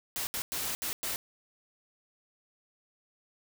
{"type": "noise bursts at uneven times", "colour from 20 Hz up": "white", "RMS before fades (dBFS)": -34, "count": 5, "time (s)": [[0.16, 0.27], [0.34, 0.42], [0.52, 0.75], [0.82, 0.93], [1.03, 1.16]], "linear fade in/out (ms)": 0, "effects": []}